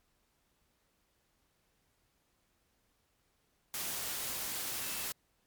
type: tone in noise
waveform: sine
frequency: 2645 Hz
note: E7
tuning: 5 cents sharp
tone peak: -49 dBFS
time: 4.83-5.05 s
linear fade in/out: 0 ms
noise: white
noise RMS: -38 dBFS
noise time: 3.74-5.12 s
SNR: -14 dB
effects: pink hiss -75 dBFS RMS until 5.46 s + MP3 96 kbps